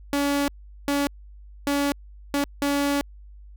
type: tone bursts at uneven times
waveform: sawtooth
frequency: 283.9 Hz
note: C#4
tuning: 41 cents sharp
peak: -17 dBFS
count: 5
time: 0.13-0.48 / 0.88-1.07 / 1.67-1.92 / 2.34-2.44 / 2.62-3.01 s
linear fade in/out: 0 ms
effects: added 50 Hz sine -42 dBFS peak until 3.56 s